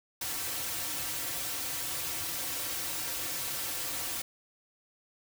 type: noise with comb filter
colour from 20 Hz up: white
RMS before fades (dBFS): -35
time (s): 0.21-4.22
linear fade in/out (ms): 5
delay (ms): 4.8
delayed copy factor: -1
effects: none